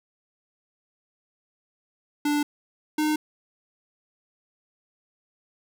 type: tone pair in turn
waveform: square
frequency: 293.7 / 305.4 Hz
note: D4 / D#4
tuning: 0 / -32 cents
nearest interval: minor second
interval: 68 cents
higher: second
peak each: -22 dBFS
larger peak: neither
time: 2.25-2.43 / 2.98-3.16 s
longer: neither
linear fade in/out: 5 ms
effects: none